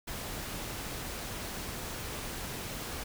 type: noise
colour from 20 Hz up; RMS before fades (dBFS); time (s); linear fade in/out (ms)
pink; -39; 0.07-3.04; 10
effects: none